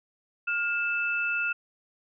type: tone pair together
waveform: sine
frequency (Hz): 1414.8 / 2637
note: F6 / E7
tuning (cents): +22 / 0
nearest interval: major seventh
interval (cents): 1078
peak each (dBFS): -28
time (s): 0.47-1.53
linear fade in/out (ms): 10
effects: none